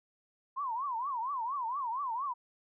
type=tone with vibrato; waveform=sine; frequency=1016 Hz; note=B5; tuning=49 cents sharp; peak=-32 dBFS; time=0.56-2.34 s; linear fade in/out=20 ms; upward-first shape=triangle; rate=4.3 Hz; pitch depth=260 cents each way; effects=none